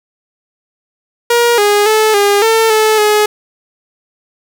sawtooth tone with pitch steps, 474.3 / 412.2 / 434.3 / 405.7 / 448.5 / 434.3 / 421.8 Hz, A#4 / G#4 / A4 / G#4 / A4 / A4 / G#4, +30 / -13 / -23 / -41 / +33 / -23 / +27 cents, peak -4 dBFS, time 1.3-3.26 s, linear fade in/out 5 ms, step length 280 ms, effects none

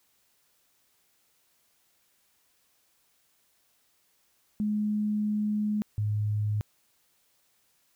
sine tone pair in turn, 210.5 / 105.25 Hz, G#3 / G#2, +24 / +24 cents, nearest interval octave, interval 1200 cents, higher first, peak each -25 dBFS, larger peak neither, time 4.6-5.82 / 5.98-6.61 s, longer first, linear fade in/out 0 ms, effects white hiss -69 dBFS RMS until 7.95 s

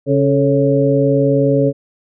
harmonic tone with a mistuned harmonic, 138.4 Hz, C#3, 2 cents flat, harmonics 1 / 2 / 3 / 4, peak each -16 / -16 / -16 / -16 dBFS, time 0.06-1.73 s, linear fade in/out 50 ms, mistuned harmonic 3, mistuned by +79 cents, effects none

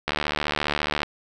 click train, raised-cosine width 0.3 ms, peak -7 dBFS, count 72, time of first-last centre 0.08-1.032 s, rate 74.6 Hz, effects none

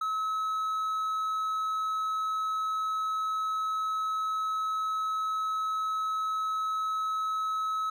triangle tone, 1289 Hz, E6, 39 cents flat, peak -26 dBFS, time 0.01-7.9 s, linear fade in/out 5 ms, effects none

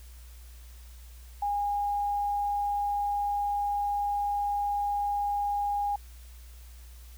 sine tone, 816 Hz, G#5, 31 cents flat, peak -26 dBFS, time 1.42-5.96 s, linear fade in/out 5 ms, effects added 60 Hz sine -45 dBFS peak until 7.17 s + white hiss -57 dBFS RMS until 7.17 s

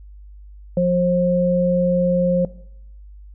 sine tone pair together, 178 / 533.4 Hz, F3 / C5, +33 / +33 cents, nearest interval octave + perfect fifth, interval 1900 cents, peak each -17 dBFS, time 0.77-2.45 s, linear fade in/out 2 ms, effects noise-tail reverb RT60 0.7 s tail -19 dB re dry + added 50 Hz sine -38 dBFS peak until 3.34 s

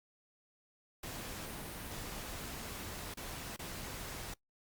pink noise with dropouts, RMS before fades -44 dBFS, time 1.03-4.34 s, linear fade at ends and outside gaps 5 ms, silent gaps 3.141-3.171 / 3.564-3.591 s, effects noise-tail reverb RT60 0.1 s tail -22 dB re dry + Opus 48 kbps

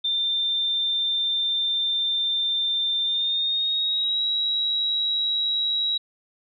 sine tone with pitch glide, 3584 to 3863 Hz, A7 to B7, +31 to -39 cents, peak -21 dBFS, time 0.04-5.98 s, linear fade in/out 10 ms, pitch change +130 cents, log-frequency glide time 3.04-4.22 s, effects none

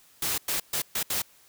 white noise bursts at uneven times, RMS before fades -28 dBFS, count 5, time 0.22-0.38 / 0.48-0.6 / 0.73-0.82 / 0.95-1.03 / 1.1-1.22 s, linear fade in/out 5 ms, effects white hiss -58 dBFS RMS until 1.48 s

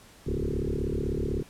sine tone with frequency modulation, 158.1 Hz, D#3, 28 cents sharp, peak -26 dBFS, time 0.26-1.43 s, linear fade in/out 10 ms, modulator 36 Hz, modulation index 7.6, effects pink hiss -53 dBFS RMS until 1.49 s + low-pass 12000 Hz 12 dB/octave

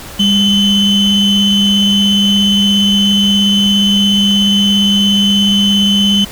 triangle ring-modulated tone, 1621 Hz, G#6, 42 cents flat, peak -3 dBFS, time 0.19-6.25 s, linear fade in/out 10 ms, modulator 1420 Hz, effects pink hiss -30 dBFS RMS until 6.31 s

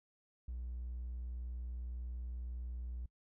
triangle tone, 60.9 Hz, B1, 24 cents flat, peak -37 dBFS, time 0.48-3.06 s, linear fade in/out 5 ms, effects noise-tail reverb RT60 0.1 s tail -26 dB re dry + tanh soft clip ceiling -35 dBFS

